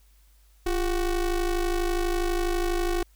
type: ring-modulated tone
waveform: square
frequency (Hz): 187.1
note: F#3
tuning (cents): +20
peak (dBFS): -21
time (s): 0.66-3.03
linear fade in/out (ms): 5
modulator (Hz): 161
effects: added 50 Hz sine -55 dBFS peak until 3.15 s + white hiss -65 dBFS RMS until 3.15 s